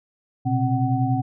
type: tone cluster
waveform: sine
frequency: 120.8 / 131.2 / 265 / 751 Hz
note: B2 / C3 / C4 / F#5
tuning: -38 / +5 / +22 / +26 cents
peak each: -22 / -25 / -24 / -26 dBFS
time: 0.45-1.22 s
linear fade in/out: 20 ms
effects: none